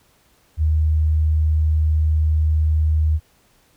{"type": "tone", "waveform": "sine", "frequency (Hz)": 77.7, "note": "D#2", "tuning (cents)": -2, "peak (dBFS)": -14, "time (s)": [0.57, 3.2], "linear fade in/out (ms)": 50, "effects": ["pink hiss -58 dBFS RMS until 3.76 s"]}